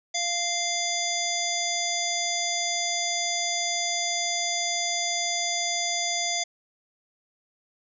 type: harmonic tone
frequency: 694 Hz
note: F5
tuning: 11 cents flat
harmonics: 1 / 3 / 5 / 7 / 9 / 10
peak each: -32 / -32 / -32 / -32 / -32 / -32 dBFS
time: 0.14-6.44 s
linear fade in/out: 10 ms
effects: none